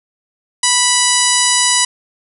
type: harmonic tone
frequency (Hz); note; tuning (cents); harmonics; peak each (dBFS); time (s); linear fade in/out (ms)
984; B5; -7; 1 / 2 / 3 / 4 / 5 / 6 / 7 / 8 / 9 / 10; -20 / -20 / -20 / -20 / -20 / -20 / -20 / -20 / -20 / -20; 0.63-1.85; 5
effects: none